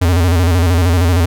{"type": "tone with vibrato", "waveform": "square", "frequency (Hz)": 87, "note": "F2", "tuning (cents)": -6, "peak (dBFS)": -10, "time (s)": [0.01, 1.26], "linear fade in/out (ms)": 10, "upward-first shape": "square", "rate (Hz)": 13, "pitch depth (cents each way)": 80, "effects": []}